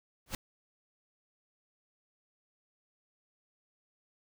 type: noise with exponential growth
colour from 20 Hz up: pink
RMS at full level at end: -31 dBFS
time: 0.26-0.35 s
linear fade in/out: 2 ms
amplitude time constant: 18 ms
effects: none